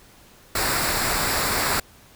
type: noise with comb filter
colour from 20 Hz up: pink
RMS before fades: -23 dBFS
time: 0.55-1.8 s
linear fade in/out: 5 ms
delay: 0.32 ms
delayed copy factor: -0.55
effects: pink hiss -51 dBFS RMS until 2.15 s